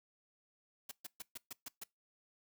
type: noise bursts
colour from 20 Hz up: white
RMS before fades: -45 dBFS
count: 7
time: 0.89-1.838 s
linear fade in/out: 5 ms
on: 24 ms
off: 130 ms
effects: noise-tail reverb RT60 0.2 s tail -24 dB re dry